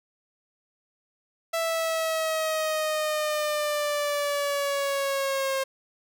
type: linear sweep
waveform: sawtooth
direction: down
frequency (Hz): 662 to 534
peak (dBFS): -21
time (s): 1.53-5.64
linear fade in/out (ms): 10
effects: none